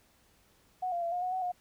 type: tone with pitch steps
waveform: sine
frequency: 737 / 693 / 680 / 714 / 732 / 748 / 718 Hz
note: F#5 / F5 / F5 / F5 / F#5 / F#5 / F5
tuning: -7 / -14 / -46 / +38 / -19 / +19 / +48 cents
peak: -30 dBFS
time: 0.82-1.52 s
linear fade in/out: 10 ms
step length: 100 ms
effects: pink hiss -66 dBFS RMS until 1.6 s